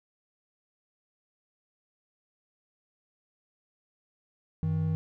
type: tone pair together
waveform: triangle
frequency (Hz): 95.49 / 158.8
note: G2 / D#3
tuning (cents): -45 / +36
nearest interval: major sixth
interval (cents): 881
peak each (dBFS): -29 / -25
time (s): 4.63-4.95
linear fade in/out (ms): 0
effects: none